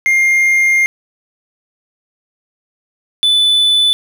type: tone pair in turn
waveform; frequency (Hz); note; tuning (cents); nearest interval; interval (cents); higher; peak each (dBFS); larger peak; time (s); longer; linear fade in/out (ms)
triangle; 2117 / 3492; C7 / A7; +20 / -14; major sixth; 866; second; -7; neither; 0.06-0.86 / 3.23-3.93; first; 0
effects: none